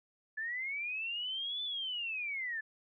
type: linear two-way sweep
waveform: sine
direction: up then down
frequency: 1719 to 3520 to 1719 Hz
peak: -35 dBFS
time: 0.37-2.61 s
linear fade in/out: 10 ms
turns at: 1.63 s
effects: none